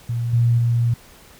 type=tone with level steps; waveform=sine; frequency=118.2 Hz; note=A#2; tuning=24 cents sharp; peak=-20 / -13 / -15 dBFS; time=0.09-0.94 s; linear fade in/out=5 ms; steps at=0.33 / 0.58 s; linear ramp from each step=5 ms; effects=pink hiss -47 dBFS RMS until 1.39 s